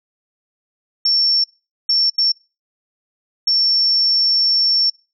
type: tone bursts at uneven times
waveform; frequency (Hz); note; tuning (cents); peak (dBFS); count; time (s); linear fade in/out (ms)
sine; 5440; F8; -46; -12; 4; 1.05-1.44 / 1.89-2.1 / 2.18-2.32 / 3.47-4.9; 5
effects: noise-tail reverb RT60 0.3 s tail -24 dB re dry